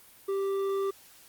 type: tone pair together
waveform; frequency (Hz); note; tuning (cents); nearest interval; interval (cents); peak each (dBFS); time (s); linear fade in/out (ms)
triangle; 391.8 / 1175; G4 / D6; -1 / +1; octave + perfect fifth; 1902; -25 / -35; 0.28-0.91; 10
effects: white hiss -55 dBFS RMS until 1.28 s + Opus 32 kbps